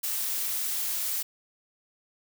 blue noise, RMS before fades -30 dBFS, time 0.03-1.23 s, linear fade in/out 10 ms, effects none

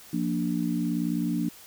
sine chord, Bb major, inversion second, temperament equal, 174.61 / 233.1 / 293.7 Hz, F3 / Bb3 / D4, 0 / 0 / 0 cents, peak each -29 dBFS, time 0.13-1.49 s, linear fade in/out 5 ms, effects white hiss -49 dBFS RMS until 1.66 s

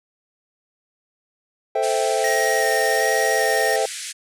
triangle chord, A minor seventh, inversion none, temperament equal, 440 / 523.3 / 659.3 / 784 Hz, A4 / C5 / E5 / G5, 0 / 0 / 0 / 0 cents, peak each -22 dBFS, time 1.75-3.86 s, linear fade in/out 5 ms
white band-pass noise, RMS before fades -32 dBFS, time 1.82-4.13 s, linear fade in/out 20 ms, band 1600 to 10000 Hz, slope 48 dB/octave
square tone with vibrato, 1864.7 Hz, A#6, in tune, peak -23 dBFS, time 2.24-3.76 s, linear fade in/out 2 ms, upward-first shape square, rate 1.3 Hz, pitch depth 16 cents each way
effects none

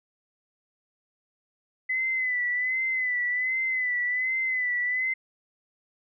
sine tone with vibrato, 2013 Hz, B6, 33 cents sharp, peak -24 dBFS, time 1.89-5.14 s, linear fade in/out 10 ms, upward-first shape sine, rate 1.3 Hz, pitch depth 51 cents each way, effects none

